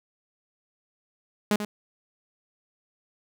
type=tone with echo; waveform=sawtooth; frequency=208.7 Hz; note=G#3; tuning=9 cents sharp; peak=-16 dBFS; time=1.51-1.56 s; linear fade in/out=2 ms; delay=90 ms; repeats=1; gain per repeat=-9 dB; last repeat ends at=1.65 s; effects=none